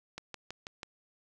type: click train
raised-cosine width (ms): 0.2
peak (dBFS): -23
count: 5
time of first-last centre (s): 0.18-0.831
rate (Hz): 6.14
effects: none